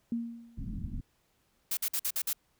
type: tone with exponential decay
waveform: sine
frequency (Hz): 233.1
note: A#3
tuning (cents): 0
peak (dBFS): -27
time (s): 0.12-0.72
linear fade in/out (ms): 2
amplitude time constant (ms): 130
type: low-pass noise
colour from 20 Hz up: pink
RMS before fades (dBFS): -37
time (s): 0.57-1.01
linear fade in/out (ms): 10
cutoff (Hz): 260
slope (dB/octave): 48
type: noise bursts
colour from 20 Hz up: blue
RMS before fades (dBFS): -31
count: 6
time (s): 1.71-2.331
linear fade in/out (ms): 5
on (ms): 61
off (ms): 51
effects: pink hiss -72 dBFS RMS until 2.59 s